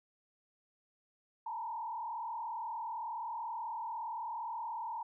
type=tone with frequency modulation; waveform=sine; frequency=918 Hz; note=A#5; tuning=27 cents flat; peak=-37 dBFS; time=1.46-5.03 s; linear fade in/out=5 ms; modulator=39.1 Hz; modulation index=1.4; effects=none